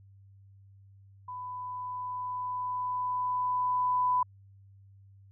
sine tone with level ramp, 998 Hz, B5, 18 cents sharp, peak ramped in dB -37 to -23 dBFS, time 1.28-4.23 s, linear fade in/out 5 ms, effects added 98 Hz sine -53 dBFS peak until 5.31 s

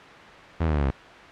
sawtooth linear sweep, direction down, 84.3 to 64.8 Hz, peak -17 dBFS, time 0.6-0.91 s, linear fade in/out 10 ms, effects white hiss -43 dBFS RMS until 1.31 s + low-pass 2000 Hz 12 dB/octave

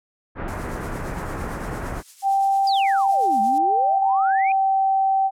pink low-pass noise, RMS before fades -29 dBFS, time 0.35-2.03 s, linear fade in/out 50 ms, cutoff 1800 Hz, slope 24 dB/octave
violet noise with tremolo, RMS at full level -35 dBFS, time 0.48-3.58 s, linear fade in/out 0 ms, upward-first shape triangle, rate 8.8 Hz, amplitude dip 60%
sine tone with pitch glide, 784 to 774.1 Hz, G5 to G5, 0 to -22 cents, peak -16 dBFS, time 2.22-5.31 s, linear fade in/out 50 ms, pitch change -22 cents, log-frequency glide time 3.61-4.33 s
sine exponential two-way sweep, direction down then up, 5050 to 206.9 to 2491 Hz, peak -26 dBFS, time 2.67-4.52 s, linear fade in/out 2 ms, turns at 3.41 s
effects low-pass 8000 Hz 12 dB/octave

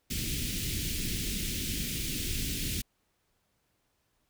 pink band-stop noise, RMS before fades -33 dBFS, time 0.1-2.82 s, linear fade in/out 10 ms, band 320 to 2400 Hz, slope 24 dB/octave, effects pink hiss -75 dBFS RMS until 4.29 s

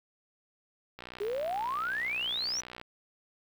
click train, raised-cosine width 0.3 ms, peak -27 dBFS, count 113, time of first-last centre 0.99-2.814 s, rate 61.4 Hz
sine exponential sweep, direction up, 392 to 6030 Hz, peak -30 dBFS, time 1.2-2.61 s, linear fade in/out 10 ms
effects 9-bit

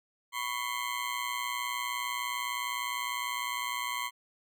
20% pulse ring-modulated tone, 1046.5 Hz, C6, in tune, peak -24 dBFS, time 0.32-4.11 s, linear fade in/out 50 ms, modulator 59.9 Hz, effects none

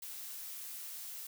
blue noise, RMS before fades -45 dBFS, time 0.02-1.27 s, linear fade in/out 5 ms, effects none

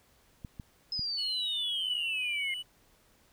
clicks, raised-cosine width 5 ms, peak -28 dBFS, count 3, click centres 0.448 / 0.598 / 0.994 s
sine exponential sweep, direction down, 5140 to 2100 Hz, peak -31 dBFS, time 0.92-2.54 s, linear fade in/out 2 ms
triangle tone, 2960 Hz, F#7, in tune, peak -34 dBFS, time 1.17-2.63 s, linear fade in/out 20 ms
effects pink hiss -65 dBFS RMS until 3.32 s

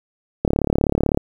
click train, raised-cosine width 2 ms, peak -3 dBFS, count 27, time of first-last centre 0.45-1.174 s, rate 35.9 Hz, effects 7-bit

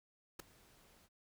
pink noise with ADSR envelope, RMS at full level -42 dBFS, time 0.39-1.09 s, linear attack 9 ms, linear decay 4 ms, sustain -24 dB, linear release 49 ms, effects none

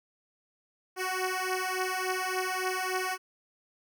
10% pulse beating tone pair, 370 / 373.5 Hz, F#4 / F#4, 0 / +16 cents, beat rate 3.5 Hz, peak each -24 dBFS, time 0.96-3.18 s, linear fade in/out 50 ms, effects none

